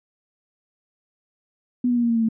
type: tone with pitch steps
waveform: sine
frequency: 246.9 / 242.8 / 238.8 / 234.8 / 230.9 / 227.1 / 223.3 Hz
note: B3 / B3 / A#3 / A#3 / A#3 / A#3 / A3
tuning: 0 / -29 / +42 / +13 / -16 / -45 / +26 cents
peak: -17 dBFS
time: 1.84-2.288 s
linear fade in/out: 5 ms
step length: 64 ms
effects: none